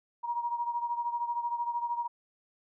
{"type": "beating tone pair", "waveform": "sine", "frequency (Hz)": [947, 960], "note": ["A#5", "B5"], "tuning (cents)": [27, -49], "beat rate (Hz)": 13, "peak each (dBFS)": [-31, -36], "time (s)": [0.23, 2.08], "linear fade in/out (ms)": 20, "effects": []}